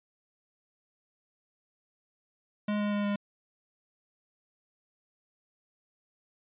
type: tone with pitch steps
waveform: square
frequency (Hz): 208.3 / 206.7 / 205.2 / 203.7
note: G#3 / G#3 / G#3 / G#3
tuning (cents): +5 / -8 / -21 / -33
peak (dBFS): -28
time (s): 2.68-3.16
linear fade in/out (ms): 5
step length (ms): 120
effects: resampled to 8000 Hz